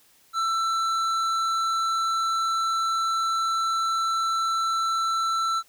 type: tone with hard clipping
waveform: sine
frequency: 1334 Hz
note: E6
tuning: 20 cents sharp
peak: -24 dBFS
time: 0.33-5.63 s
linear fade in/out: 50 ms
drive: 10 dB
effects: white hiss -59 dBFS RMS until 5.68 s